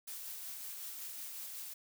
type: noise with tremolo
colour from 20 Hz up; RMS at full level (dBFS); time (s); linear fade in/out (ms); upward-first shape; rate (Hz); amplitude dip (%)
blue; -44; 0.07-1.74; 10; sine; 5.4; 25
effects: none